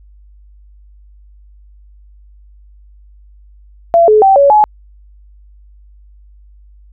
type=tone with pitch steps; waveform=sine; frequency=677 / 428.2 / 775 / 562 / 847 Hz; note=E5 / A4 / G5 / C#5 / G#5; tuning=+46 / -47 / -20 / +24 / +34 cents; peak=-4 dBFS; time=3.94-4.64 s; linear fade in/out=0 ms; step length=140 ms; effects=added 50 Hz sine -39 dBFS peak until 6.92 s